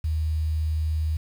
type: tone with quantisation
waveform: sine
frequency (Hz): 78.3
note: D#2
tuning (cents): +11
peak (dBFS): -22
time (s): 0.04-1.17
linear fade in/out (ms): 5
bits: 8
effects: none